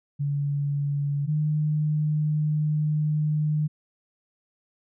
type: tone pair in turn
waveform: sine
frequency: 143 / 151.88 Hz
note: D3 / D#3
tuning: -46 / -41 cents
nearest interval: minor second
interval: 105 cents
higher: second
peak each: -23 / -21 dBFS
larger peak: second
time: 0.19-1.27 / 1.27-3.68 s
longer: second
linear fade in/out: 20 ms
effects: none